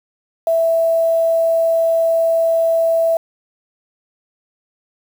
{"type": "tone with quantisation", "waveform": "sine", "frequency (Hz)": 659.3, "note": "E5", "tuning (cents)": 0, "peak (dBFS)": -12, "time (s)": [0.47, 3.17], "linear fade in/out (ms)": 2, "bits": 6, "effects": []}